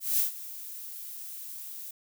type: noise with ADSR envelope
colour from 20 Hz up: violet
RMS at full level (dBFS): -24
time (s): 0-1.91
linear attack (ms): 190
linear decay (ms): 120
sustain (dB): -17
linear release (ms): 5
effects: none